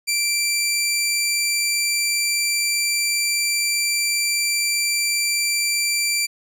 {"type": "tone", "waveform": "15% pulse", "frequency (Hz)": 2349, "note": "D7", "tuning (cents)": 0, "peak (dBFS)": -12, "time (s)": [0.07, 6.27], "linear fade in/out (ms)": 20, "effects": []}